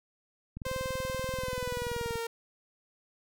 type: click train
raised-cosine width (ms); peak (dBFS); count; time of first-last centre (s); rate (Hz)
5; -27; 34; 0.57-2.157; 20.8
type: tone with pitch glide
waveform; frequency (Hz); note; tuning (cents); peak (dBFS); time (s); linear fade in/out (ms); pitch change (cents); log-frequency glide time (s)
sawtooth; 521 to 461.5; C5 to A#4; -7 to -17; -29; 0.65-2.27; 5; -210; 1.34-2.16
effects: none